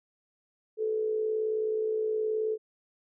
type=tone with amplitude modulation; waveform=sine; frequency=434.8 Hz; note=A4; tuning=21 cents flat; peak=-24 dBFS; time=0.77-2.58 s; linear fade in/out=50 ms; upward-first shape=sine; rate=59 Hz; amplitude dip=50%; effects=none